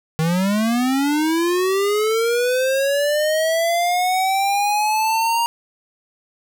square linear sweep, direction up, 155.56 to 940 Hz, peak -17 dBFS, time 0.19-5.46 s, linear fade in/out 0 ms, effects none

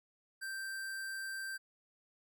square tone, 1568 Hz, G6, in tune, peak -40 dBFS, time 0.41-1.58 s, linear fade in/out 20 ms, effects none

